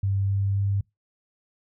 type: tone with pitch steps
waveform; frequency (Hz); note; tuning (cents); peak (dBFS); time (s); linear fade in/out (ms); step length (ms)
sine; 98.2 / 98.77 / 99.34; G2 / G2 / G2; +4 / +14 / +24; -21; 0.03-0.81; 5; 260
effects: noise-tail reverb RT60 0.2 s tail -25 dB re dry